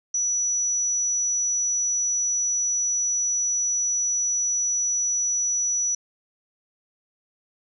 sine tone, 5900 Hz, F#8, 6 cents flat, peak -21 dBFS, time 0.14-5.95 s, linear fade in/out 5 ms, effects none

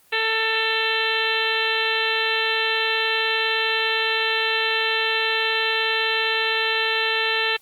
harmonic tone with a mistuned harmonic, 445.1 Hz, A4, 20 cents sharp, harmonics 1 / 2 / 3 / 4 / 5 / 6 / 7 / 8 / 9, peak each -28 / -30 / -31 / -25 / -31 / -25 / -28 / -31 / -30 dBFS, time 0.12-7.57 s, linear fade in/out 10 ms, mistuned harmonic 8, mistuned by -19 cents, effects white hiss -56 dBFS RMS until 7.61 s + Opus 24 kbps

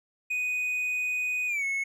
triangle tone with pitch glide, 2489 to 2192 Hz, D#7 to C#7, 0 to -20 cents, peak -25 dBFS, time 0.3-1.84 s, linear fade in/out 10 ms, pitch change -220 cents, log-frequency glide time 1.47-1.64 s, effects none

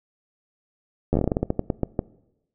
slowing click train, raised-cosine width 2 ms, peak -8 dBFS, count 16, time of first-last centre 1.13-1.992 s, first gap 11 ms, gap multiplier 1.21, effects noise-tail reverb RT60 0.9 s tail -21 dB re dry

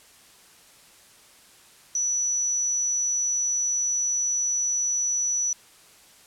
sine tone, 5920 Hz, F#8, in tune, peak -22 dBFS, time 1.95-5.53 s, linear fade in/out 2 ms, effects white hiss -53 dBFS RMS until 6.26 s + low-pass 11000 Hz 12 dB/octave

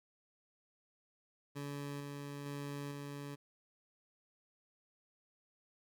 20% pulse tone with tremolo, 142.7 Hz, D3, 49 cents flat, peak -36 dBFS, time 1.55-3.36 s, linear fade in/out 20 ms, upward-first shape square, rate 1.1 Hz, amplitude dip 25%, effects none

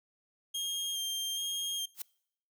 sawtooth tone with vibrato, 3210 Hz, G7, 40 cents sharp, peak -30 dBFS, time 0.54-1.86 s, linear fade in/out 10 ms, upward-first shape square, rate 1.2 Hz, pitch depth 15 cents each way
blue noise with exponential growth, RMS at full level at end -32 dBFS, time 1.94-2.02 s, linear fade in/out 5 ms, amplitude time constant 17 ms
effects noise-tail reverb RT60 0.7 s tail -24 dB re dry

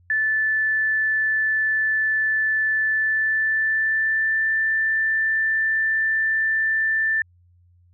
sine tone with pitch glide, 1751 to 1772.4 Hz, A6 to A6, -9 to +12 cents, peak -18 dBFS, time 0.1-7.22 s, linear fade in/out 2 ms, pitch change +21 cents, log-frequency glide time 2.88-4.47 s, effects added 88 Hz sine -53 dBFS peak until 7.93 s

